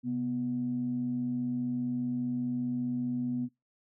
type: tone pair together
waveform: sine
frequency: 130.81 / 245.9 Hz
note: C3 / B3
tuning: 0 / -7 cents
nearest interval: major seventh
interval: 1093 cents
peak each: -38 / -29 dBFS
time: 0.03-3.49 s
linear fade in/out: 50 ms
effects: noise-tail reverb RT60 0.2 s tail -20 dB re dry + tanh soft clip ceiling -22 dBFS